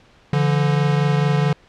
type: tone pair together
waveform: square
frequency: 144.94 / 169.5 Hz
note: D3 / E3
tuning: -22 / +49 cents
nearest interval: minor third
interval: 271 cents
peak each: -17 / -22 dBFS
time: 0.33-1.53 s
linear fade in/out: 2 ms
effects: pink hiss -52 dBFS RMS until 1.68 s + low-pass 4000 Hz 12 dB/octave